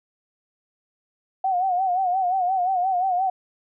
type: tone with vibrato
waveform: sine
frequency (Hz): 740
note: F#5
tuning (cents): 0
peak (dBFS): -19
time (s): 1.44-3.3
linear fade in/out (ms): 5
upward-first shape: sine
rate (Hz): 5.7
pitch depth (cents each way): 82
effects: none

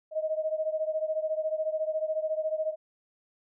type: beating tone pair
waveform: sine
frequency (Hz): 623 / 637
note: D#5 / D#5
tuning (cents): +2 / +41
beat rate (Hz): 14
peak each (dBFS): -29 / -32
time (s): 0.11-2.76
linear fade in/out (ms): 50
effects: none

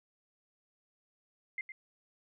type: tone with echo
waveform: sine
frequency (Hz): 2093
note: C7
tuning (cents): 0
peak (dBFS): -34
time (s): 1.58-1.61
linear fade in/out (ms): 2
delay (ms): 110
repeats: 1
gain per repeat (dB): -9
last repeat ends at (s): 1.72
effects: none

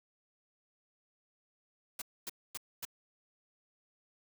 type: noise bursts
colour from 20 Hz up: white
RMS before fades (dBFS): -40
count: 4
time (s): 1.99-2.852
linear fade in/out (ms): 5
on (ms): 28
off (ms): 250
effects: none

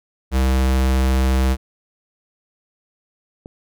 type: tone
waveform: square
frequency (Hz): 65.3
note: C2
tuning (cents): -3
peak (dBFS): -15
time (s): 0.31-1.57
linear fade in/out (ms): 50
type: click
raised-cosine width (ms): 2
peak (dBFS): -22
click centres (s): 3.459
effects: none

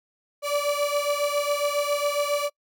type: beating tone pair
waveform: 35% pulse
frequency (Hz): 577 / 584.3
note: D5 / D5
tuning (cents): -31 / -9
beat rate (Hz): 7.3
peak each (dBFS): -23 / -25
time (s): 0.42-2.5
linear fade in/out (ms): 50
effects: noise-tail reverb RT60 0.1 s tail -26 dB re dry

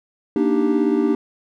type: chord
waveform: triangle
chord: Eb major seventh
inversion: second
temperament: equal with one note detuned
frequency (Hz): 234.8 / 293.7 / 311.1 / 392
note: Bb3 / D4 / Eb4 / G4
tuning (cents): +13 / 0 / 0 / 0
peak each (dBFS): -20 / -18 / -20 / -19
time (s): 0.36-1.15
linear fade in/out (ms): 2
effects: none

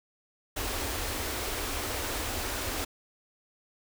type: band-stop noise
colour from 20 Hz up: pink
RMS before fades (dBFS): -33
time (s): 0.56-2.85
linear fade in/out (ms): 10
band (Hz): 110 to 240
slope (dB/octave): 48
effects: none

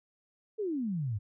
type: exponential sweep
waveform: sine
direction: down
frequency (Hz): 452 to 96.1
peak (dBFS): -30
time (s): 0.58-1.19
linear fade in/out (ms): 20
effects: none

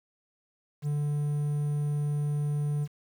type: tone with quantisation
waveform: triangle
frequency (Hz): 146.83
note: D3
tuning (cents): 0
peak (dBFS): -24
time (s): 0.82-2.88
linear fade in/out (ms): 50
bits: 9
effects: none

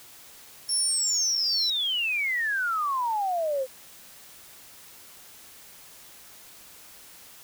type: exponential sweep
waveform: sine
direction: down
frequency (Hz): 11020 to 506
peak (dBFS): -24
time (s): 0.68-3.67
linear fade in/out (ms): 50
type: tone with tremolo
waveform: triangle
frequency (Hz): 5440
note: F8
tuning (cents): -46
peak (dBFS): -25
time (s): 0.69-1.7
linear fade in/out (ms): 2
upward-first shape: triangle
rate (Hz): 2.4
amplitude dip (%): 30
effects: white hiss -49 dBFS RMS until 7.43 s

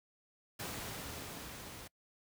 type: noise with level ramp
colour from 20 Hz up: pink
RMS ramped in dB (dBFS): -41 to -49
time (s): 0.59-1.88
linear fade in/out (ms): 10
effects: noise-tail reverb RT60 0.1 s tail -25 dB re dry + high-pass 60 Hz 12 dB/octave

